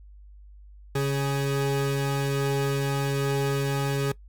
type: tone pair together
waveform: 40% pulse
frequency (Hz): 138.83 / 415.3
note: C#3 / G#4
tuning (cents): +3 / 0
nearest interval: octave + perfect fifth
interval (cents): 1897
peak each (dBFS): -24 / -28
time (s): 0.95-4.12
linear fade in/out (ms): 5
effects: noise-tail reverb RT60 0.1 s tail -20 dB re dry + added 50 Hz sine -45 dBFS peak until 4.28 s